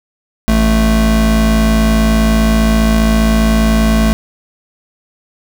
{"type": "tone pair together", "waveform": "square", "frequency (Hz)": [54.95, 220], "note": ["A1", "A3"], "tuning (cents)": [-2, 0], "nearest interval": "2 octaves", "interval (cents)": 2402, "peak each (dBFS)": -12, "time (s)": [0.48, 4.13], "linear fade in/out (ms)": 0, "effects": []}